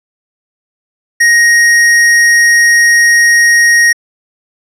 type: tone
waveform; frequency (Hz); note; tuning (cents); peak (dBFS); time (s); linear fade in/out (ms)
square; 1875; A#6; +10; -5; 1.2-3.93; 10
effects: low-pass 10000 Hz 12 dB/octave